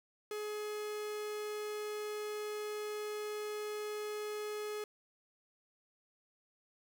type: tone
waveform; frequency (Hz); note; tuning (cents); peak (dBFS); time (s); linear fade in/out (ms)
45% pulse; 421.7; G#4; +26; -38; 0.31-4.84; 2
effects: none